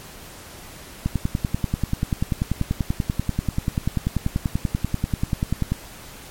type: click train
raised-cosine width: 5 ms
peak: -8 dBFS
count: 49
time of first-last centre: 1.06-5.72 s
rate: 10.3 Hz
effects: pink hiss -41 dBFS RMS until 6.3 s + MP3 64 kbps